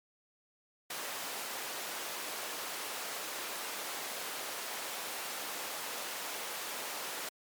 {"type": "high-pass noise", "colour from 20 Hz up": "pink", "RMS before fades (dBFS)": -40, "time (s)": [0.9, 7.29], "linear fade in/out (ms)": 5, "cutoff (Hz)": 530, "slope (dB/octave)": 12, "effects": ["MP3 96 kbps"]}